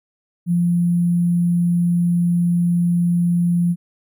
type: tone with sample-and-hold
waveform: sine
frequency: 173.6 Hz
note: F3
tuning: 10 cents flat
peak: -14 dBFS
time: 0.46-3.76 s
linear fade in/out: 50 ms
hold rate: 11025 Hz
effects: none